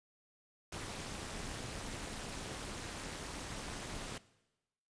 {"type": "noise with amplitude modulation", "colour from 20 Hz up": "pink", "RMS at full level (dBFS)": -40, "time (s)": [0.72, 4.18], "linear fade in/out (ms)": 5, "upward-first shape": "sine", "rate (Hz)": 241, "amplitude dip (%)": 85, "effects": ["noise-tail reverb RT60 1.0 s tail -19 dB re dry", "resampled to 22050 Hz"]}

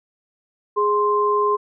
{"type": "tone pair together", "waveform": "sine", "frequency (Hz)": [415.3, 1046.5], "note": ["G#4", "C6"], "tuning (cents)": [0, 0], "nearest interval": "octave + major third", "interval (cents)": 1600, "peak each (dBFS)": [-19, -18], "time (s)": [0.76, 1.57], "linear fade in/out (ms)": 20, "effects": []}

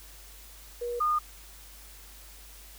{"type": "tone pair in turn", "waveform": "sine", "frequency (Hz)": [480, 1220.8], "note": ["B4", "D#6"], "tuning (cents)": [-49, -33], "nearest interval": "octave + major third", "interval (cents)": 1616, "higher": "second", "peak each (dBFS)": [-30, -23], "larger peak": "second", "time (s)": [[0.81, 1], [1, 1.19]], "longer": "neither", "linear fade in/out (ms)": 10, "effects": ["added 50 Hz sine -50 dBFS peak until 2.78 s", "white hiss -51 dBFS RMS until 2.78 s"]}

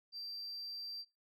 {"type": "tone", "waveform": "sine", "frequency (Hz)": 4699, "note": "D8", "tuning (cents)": 0, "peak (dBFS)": -40, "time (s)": [0.12, 1.05], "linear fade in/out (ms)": 50, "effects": ["noise-tail reverb RT60 0.2 s tail -18 dB re dry", "tanh soft clip ceiling -40 dBFS"]}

